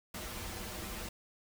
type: noise with comb filter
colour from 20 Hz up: pink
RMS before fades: -42 dBFS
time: 0.14-1.09 s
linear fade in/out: 5 ms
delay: 7.2 ms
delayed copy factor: -0.85
effects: none